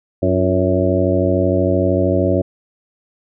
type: harmonic tone with a mistuned harmonic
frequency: 93.1 Hz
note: F#2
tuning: 11 cents sharp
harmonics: 1 / 2 / 3 / 4 / 5 / 6 / 7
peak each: -19 / -22 / -20 / -20 / -25 / -19 / -23 dBFS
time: 0.22-2.42 s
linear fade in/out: 10 ms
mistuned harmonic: 4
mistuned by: -73 cents
effects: none